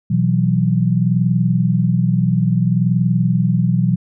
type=chord; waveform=sine; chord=B suspended fourth; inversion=none; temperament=just; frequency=123.47 / 164.63 / 185.21 Hz; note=B2 / E3 / F#3; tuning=0 / -2 / +2 cents; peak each=-17 dBFS; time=0.1-3.96 s; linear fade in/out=10 ms; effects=none